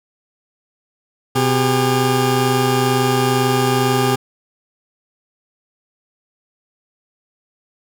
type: tone pair together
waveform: 20% pulse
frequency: 127 / 403.2 Hz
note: B2 / G4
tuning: +49 / +49 cents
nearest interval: octave + minor sixth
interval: 2000 cents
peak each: -12 dBFS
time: 1.35-4.16 s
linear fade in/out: 10 ms
effects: none